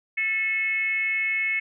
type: tone with frequency modulation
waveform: sine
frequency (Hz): 2182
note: C#7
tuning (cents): -28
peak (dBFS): -22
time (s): 0.17-1.6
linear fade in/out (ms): 10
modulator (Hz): 414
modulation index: 0.56
effects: none